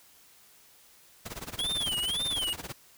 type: noise with tremolo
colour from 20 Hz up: pink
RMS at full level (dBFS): -37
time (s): 1.25-2.73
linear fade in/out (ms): 10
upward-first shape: sine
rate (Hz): 18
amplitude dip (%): 90
type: tone with vibrato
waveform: square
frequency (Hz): 3223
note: G7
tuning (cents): +47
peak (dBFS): -29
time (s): 1.59-2.53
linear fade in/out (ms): 0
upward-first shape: sine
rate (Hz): 1.9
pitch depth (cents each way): 200
effects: white hiss -58 dBFS RMS until 2.97 s